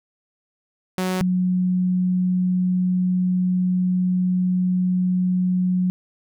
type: tone pair in turn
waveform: sawtooth / sine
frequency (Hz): 185 / 182.35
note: F#3 / F#3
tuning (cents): 0 / -25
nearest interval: unison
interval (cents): 25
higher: first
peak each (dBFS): -17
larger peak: neither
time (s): 0.98-1.21 / 1.21-5.9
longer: second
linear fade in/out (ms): 0
effects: none